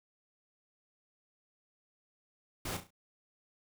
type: noise with echo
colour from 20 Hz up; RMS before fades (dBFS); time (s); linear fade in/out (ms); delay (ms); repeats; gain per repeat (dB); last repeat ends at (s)
pink; -38; 2.65-2.77; 5; 34; 4; -8; 2.906
effects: none